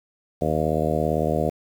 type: harmonic tone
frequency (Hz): 77.78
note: D#2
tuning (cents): 0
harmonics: 1 / 2 / 3 / 4 / 5 / 6 / 7 / 8 / 9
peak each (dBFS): -30 / -27 / -29 / -31 / -30 / -28 / -28 / -28 / -29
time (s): 0.41-1.5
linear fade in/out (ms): 10
effects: 8-bit